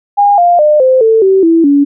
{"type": "tone with pitch steps", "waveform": "sine", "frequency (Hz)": [813, 699.6, 602.1, 518.1, 445.9, 383.7, 330.2, 284.1], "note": ["G#5", "F5", "D5", "C5", "A4", "G4", "E4", "C#4"], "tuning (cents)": [-37, 3, 43, -17, 23, -37, 3, 43], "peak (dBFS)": -4, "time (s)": [0.17, 1.85], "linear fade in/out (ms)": 20, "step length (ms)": 210, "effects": []}